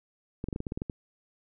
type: clicks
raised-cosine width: 3 ms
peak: -20 dBFS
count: 10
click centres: 0.441 / 0.486 / 0.528 / 0.561 / 0.604 / 0.668 / 0.721 / 0.775 / 0.819 / 0.898 s
effects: none